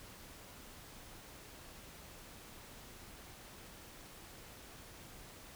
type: silence
effects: pink hiss -54 dBFS RMS until 5.55 s